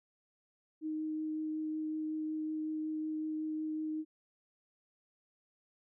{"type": "tone with vibrato", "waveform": "sine", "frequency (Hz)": 311.1, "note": "D#4", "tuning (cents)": 0, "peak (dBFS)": -34, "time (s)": [0.81, 4.05], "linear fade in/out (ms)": 50, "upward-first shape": "triangle", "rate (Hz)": 5.4, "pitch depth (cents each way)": 9, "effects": []}